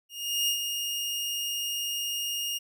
sawtooth tone with ADSR envelope, 2842 Hz, F7, 30 cents sharp, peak -20 dBFS, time 0.09-2.59 s, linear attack 390 ms, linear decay 91 ms, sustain -6 dB, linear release 21 ms, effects none

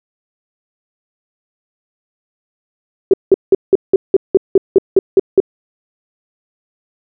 sine tone bursts, 385.1 Hz, G4, 31 cents flat, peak -3 dBFS, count 12, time 3.11-5.402 s, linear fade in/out 2 ms, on 26 ms, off 180 ms, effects none

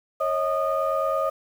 sine tone cluster, 547 / 636 / 1230 Hz, C#5 / D#5 / D#6, -23 / +38 / -20 cents, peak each -25 dBFS, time 0.2-1.3 s, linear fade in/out 10 ms, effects tanh soft clip ceiling -14 dBFS + 8-bit

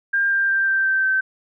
sine tone with pitch steps, 1600 / 1588.9 / 1578 / 1567.1 / 1556.2 / 1545.5 Hz, G6 / G6 / G6 / G6 / G6 / G6, +35 / +23 / +11 / -1 / -13 / -25 cents, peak -16 dBFS, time 0.13-1.21 s, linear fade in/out 10 ms, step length 180 ms, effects none

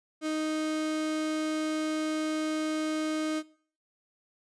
35% pulse tone, 311.1 Hz, D#4, in tune, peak -27 dBFS, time 0.21-3.43 s, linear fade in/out 50 ms, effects noise-tail reverb RT60 0.5 s tail -21 dB re dry + resampled to 22050 Hz

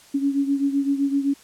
sine beating tone pair, 277.2 / 285 Hz, C#4 / C#4, 0 / +48 cents, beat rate 7.8 Hz, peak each -20 / -25 dBFS, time 0.14-1.34 s, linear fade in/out 10 ms, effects white hiss -50 dBFS RMS until 1.43 s + low-pass 10000 Hz 12 dB/octave

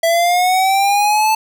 square linear sweep, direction up, 659.3 to 880 Hz, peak -12 dBFS, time 0.03-1.35 s, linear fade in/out 5 ms, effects none

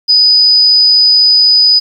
sine tone, 4978 Hz, D#8, in tune, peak -4 dBFS, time 0.08-1.8 s, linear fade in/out 20 ms, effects 7-bit

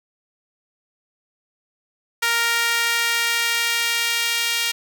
sawtooth tone with high-pass filter sweep, 466.2 Hz, A#4, in tune, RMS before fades -21 dBFS, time 2.22-4.72 s, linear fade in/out 10 ms, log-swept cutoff 1600 to 2600 Hz, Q 1.4, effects none

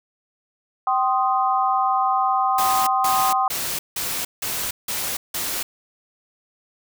sine chord, C minor, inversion second, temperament equal with one note detuned, 771.9 / 1046.5 / 1244.5 Hz, G5 / C6 / Eb6, -27 / 0 / 0 cents, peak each -20 / -22 / -23 dBFS, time 0.87-3.48 s, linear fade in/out 2 ms
white noise bursts, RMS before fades -26 dBFS, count 7, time 2.58-5.63 s, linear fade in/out 5 ms, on 290 ms, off 170 ms
effects none

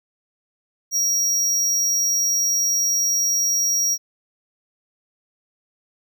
square tone, 5670 Hz, F8, 25 cents sharp, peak -18 dBFS, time 0.91-3.98 s, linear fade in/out 50 ms, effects none

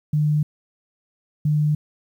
sine tone pair in turn, 150.4 / 150.4 Hz, D3 / D3, +42 / +42 cents, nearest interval unison, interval 0 cents, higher neither, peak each -16 dBFS, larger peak neither, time 0.13-0.43 / 1.45-1.75 s, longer neither, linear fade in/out 5 ms, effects 9-bit

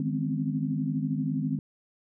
sine tone cluster, 153.5 / 167.8 / 205.8 / 253.5 / 265.9 Hz, D#3 / E3 / G#3 / B3 / C4, -23 / +31 / -16 / +45 / +28 cents, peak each -30 / -39 / -33 / -31 / -34 dBFS, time 0-1.59 s, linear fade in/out 2 ms, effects none

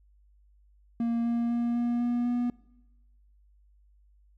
triangle tone with pitch steps, 233.1 / 235 / 236.9 / 238.8 / 240.8 / 242.7 Hz, A#3 / A#3 / A#3 / A#3 / B3 / B3, 0 / +14 / +28 / +42 / -44 / -30 cents, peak -23 dBFS, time 1-2.5 s, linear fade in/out 2 ms, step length 250 ms, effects noise-tail reverb RT60 1.0 s tail -22 dB re dry + added 50 Hz sine -58 dBFS peak until 4.37 s

